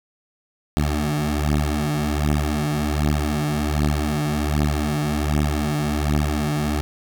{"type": "beating tone pair", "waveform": "15% pulse", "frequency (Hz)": [73.8, 75.1], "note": ["D2", "D2"], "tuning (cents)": [9, 39], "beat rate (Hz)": 1.3, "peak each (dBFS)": -16, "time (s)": [0.77, 6.81], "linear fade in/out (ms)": 0, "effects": []}